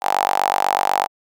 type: tone with high-pass filter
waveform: sawtooth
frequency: 48.08 Hz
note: G1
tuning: 33 cents flat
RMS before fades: -19 dBFS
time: 0.01-1.08 s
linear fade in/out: 50 ms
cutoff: 800 Hz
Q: 7.5
effects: none